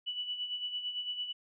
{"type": "tone with tremolo", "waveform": "sine", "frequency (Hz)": 2960, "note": "F#7", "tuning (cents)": 0, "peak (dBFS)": -32, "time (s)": [0.06, 1.33], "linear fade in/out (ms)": 20, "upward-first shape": "sine", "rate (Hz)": 8.9, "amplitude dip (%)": 60, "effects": []}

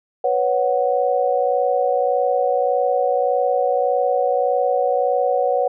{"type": "chord", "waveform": "sine", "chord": "B suspended second", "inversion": "none", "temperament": "just", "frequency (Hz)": [493.9, 555.6, 740.8], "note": ["B4", "C#5", "F#5"], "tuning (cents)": [0, 4, 2], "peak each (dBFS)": -20, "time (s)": [0.24, 5.68], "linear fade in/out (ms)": 5, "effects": []}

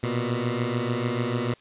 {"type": "beating tone pair", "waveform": "15% pulse", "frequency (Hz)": [117.5, 124.3], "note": ["A#2", "B2"], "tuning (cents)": [14, 12], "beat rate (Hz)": 6.8, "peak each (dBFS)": -21, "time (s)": [0.03, 1.54], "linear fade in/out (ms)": 5, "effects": ["white hiss -56 dBFS RMS until 1.6 s", "resampled to 8000 Hz"]}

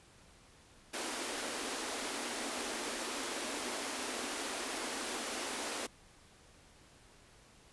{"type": "high-pass noise", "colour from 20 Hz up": "pink", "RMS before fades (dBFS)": -39, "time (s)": [0.93, 5.87], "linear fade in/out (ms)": 10, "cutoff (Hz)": 230, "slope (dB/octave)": 96, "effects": ["pink hiss -61 dBFS RMS until 7.72 s", "resampled to 24000 Hz"]}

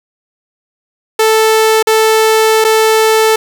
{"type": "tone with dropouts", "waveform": "sawtooth", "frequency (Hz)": 440, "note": "A4", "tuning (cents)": 0, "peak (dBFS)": -3, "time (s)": [1.19, 3.36], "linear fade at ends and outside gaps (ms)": 5, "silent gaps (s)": [[1.827, 1.87], [2.643, 2.647]], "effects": ["7-bit"]}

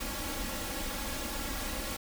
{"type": "noise with comb filter", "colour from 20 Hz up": "pink", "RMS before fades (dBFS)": -36, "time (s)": [0, 1.97], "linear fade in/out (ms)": 10, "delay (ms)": 3.6, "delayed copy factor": 0.95, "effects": []}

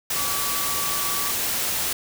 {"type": "tone in noise", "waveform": "sine", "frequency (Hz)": 1148, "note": "D6", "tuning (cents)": -40, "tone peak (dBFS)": -31, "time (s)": [0.16, 1.31], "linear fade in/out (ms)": 5, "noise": "white", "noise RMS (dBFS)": -25, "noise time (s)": [0.1, 1.93], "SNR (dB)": -9, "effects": []}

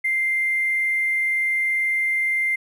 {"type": "tone with hard clipping", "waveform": "triangle", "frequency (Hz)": 2093, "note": "C7", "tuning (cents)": 0, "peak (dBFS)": -19, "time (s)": [0.04, 2.56], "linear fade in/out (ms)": 10, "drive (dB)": 3, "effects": []}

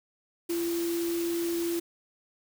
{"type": "tone in noise", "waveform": "sine", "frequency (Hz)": 340, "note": "F4", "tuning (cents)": -46, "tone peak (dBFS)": -27, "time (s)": [0.49, 1.8], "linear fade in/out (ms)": 10, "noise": "white", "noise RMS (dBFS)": -39, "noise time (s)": [0.49, 1.8], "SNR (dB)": 9, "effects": []}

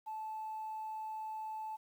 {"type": "tone", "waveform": "sine", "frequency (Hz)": 872, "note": "A5", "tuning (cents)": -16, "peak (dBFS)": -38, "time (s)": [0.06, 1.77], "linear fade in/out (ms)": 20, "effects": ["tanh soft clip ceiling -36 dBFS", "11-bit"]}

